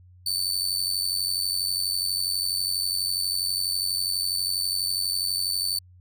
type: tone with amplitude modulation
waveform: sawtooth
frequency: 4527 Hz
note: C#8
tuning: 36 cents sharp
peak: -18 dBFS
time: 0.26-5.79 s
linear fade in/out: 5 ms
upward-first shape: sine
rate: 92.2 Hz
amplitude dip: 75%
effects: added 90 Hz sine -49 dBFS peak until 6 s